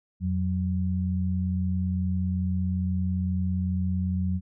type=tone pair together; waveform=sine; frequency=87.31 / 185 Hz; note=F2 / F#3; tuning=0 / 0 cents; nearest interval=octave + minor second; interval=1300 cents; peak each=-26 / -27 dBFS; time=0.2-4.41 s; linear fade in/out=50 ms; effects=none